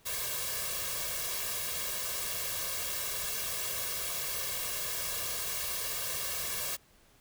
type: noise with comb filter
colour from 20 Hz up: white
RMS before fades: -35 dBFS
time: 0.05-6.77 s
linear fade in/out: 20 ms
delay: 1.8 ms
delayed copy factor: +0.95
effects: pink hiss -63 dBFS RMS until 7.2 s